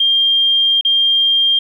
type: tone with dropouts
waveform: sine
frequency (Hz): 3199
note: G7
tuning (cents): +34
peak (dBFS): -10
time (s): 0-1.59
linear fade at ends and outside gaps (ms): 5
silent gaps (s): 0.811-0.849
effects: 8-bit